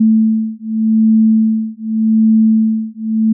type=beating tone pair; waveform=sine; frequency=220 / 220.85 Hz; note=A3 / A3; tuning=0 / +7 cents; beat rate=0.85 Hz; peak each=-12 dBFS; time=0-3.33 s; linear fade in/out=10 ms; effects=none